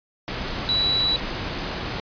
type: tone in noise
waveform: sine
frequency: 3934 Hz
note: B7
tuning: 7 cents flat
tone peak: -19 dBFS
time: 0.69-1.16 s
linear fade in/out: 0 ms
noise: pink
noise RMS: -29 dBFS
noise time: 0.28-2 s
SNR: +7 dB
effects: resampled to 11025 Hz